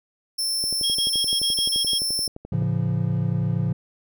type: tone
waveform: sawtooth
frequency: 5350 Hz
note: E8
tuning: 25 cents sharp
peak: -20 dBFS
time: 0.38-2.28 s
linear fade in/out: 10 ms
type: click train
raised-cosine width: 2 ms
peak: -23 dBFS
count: 24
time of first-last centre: 0.64-2.623 s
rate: 11.6 Hz
type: tone bursts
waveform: sine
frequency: 3282 Hz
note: G#7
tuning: 21 cents flat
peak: -22 dBFS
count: 8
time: 0.83-1.986 s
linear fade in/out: 10 ms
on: 120 ms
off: 28 ms
type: chord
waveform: triangle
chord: A augmented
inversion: none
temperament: equal with one note detuned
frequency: 110 / 138.59 / 171.02 Hz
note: A2 / C#3 / E#3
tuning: 0 / 0 / -36 cents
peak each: -23 dBFS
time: 2.52-3.73 s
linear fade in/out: 5 ms
effects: none